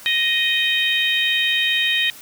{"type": "harmonic tone", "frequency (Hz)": 622.3, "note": "D#5", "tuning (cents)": 0, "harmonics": [3, 4, 5, 6], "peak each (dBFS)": [-22, -22, -22, -22], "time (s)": [0.06, 2.1], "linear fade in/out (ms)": 0, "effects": ["white hiss -41 dBFS RMS until 2.21 s"]}